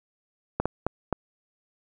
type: clicks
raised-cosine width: 1 ms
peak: -10 dBFS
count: 4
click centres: 0.6 / 0.656 / 0.866 / 1.127 s
effects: none